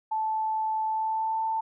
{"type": "tone with pitch glide", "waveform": "sine", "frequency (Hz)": [875, 888.8], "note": ["A5", "A5"], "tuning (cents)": [-10, 17], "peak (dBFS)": -25, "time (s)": [0.11, 1.61], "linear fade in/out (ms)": 10, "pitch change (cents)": 27, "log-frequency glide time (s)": [0.86, 1.42], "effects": []}